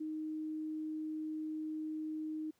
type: tone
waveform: sine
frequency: 311.1 Hz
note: D#4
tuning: in tune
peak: -37 dBFS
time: 0-2.51 s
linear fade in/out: 10 ms
effects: pink hiss -75 dBFS RMS until 2.59 s + high-pass 80 Hz 12 dB/octave